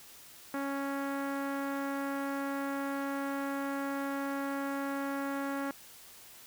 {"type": "tone with low-pass filter", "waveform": "sawtooth", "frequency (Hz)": 277.2, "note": "C#4", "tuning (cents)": 0, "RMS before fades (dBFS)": -35, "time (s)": [0.54, 5.71], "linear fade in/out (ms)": 2, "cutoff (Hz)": 1600, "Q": 1.8, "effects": ["white hiss -53 dBFS RMS until 6.46 s"]}